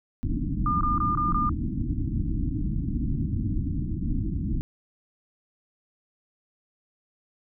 pink low-pass noise, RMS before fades -27 dBFS, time 0.23-4.61 s, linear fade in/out 0 ms, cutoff 320 Hz, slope 96 dB/octave
sine tone bursts, 1207 Hz, D6, 47 cents sharp, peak -23 dBFS, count 5, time 0.66-1.494 s, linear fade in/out 2 ms, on 150 ms, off 21 ms
effects none

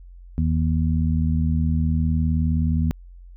harmonic tone, 79.5 Hz, D#2, 38 cents sharp, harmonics 1 / 2 / 3, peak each -20 / -23 / -25 dBFS, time 0.38-2.91 s, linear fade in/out 0 ms, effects added 44 Hz sine -40 dBFS peak until 3.36 s

